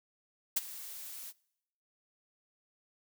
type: noise with ADSR envelope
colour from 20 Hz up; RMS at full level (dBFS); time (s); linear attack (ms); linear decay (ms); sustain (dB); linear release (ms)
blue; -27; 0.56-1.33; 10; 26; -18; 40
effects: noise-tail reverb RT60 0.8 s tail -24 dB re dry